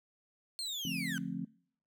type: linear sweep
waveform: 35% pulse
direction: down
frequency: 4305 to 1480 Hz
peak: -35 dBFS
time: 0.59-1.18 s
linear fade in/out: 0 ms
type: chord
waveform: sine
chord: D minor seventh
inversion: none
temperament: just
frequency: 146.83 / 176.2 / 220.2 / 264.3 Hz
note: D3 / F3 / A3 / C4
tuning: 0 / +16 / +2 / +18 cents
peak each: -45 / -39 / -42 / -40 dBFS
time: 0.85-1.45 s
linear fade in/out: 2 ms
effects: noise-tail reverb RT60 0.6 s tail -24 dB re dry